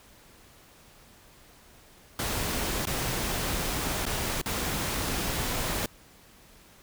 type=noise with dropouts; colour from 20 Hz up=pink; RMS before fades=-30 dBFS; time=2.19-5.86 s; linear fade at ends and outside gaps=2 ms; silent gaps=2.855-2.87 / 4.054-4.064 / 4.415-4.459 s; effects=pink hiss -55 dBFS RMS until 6.82 s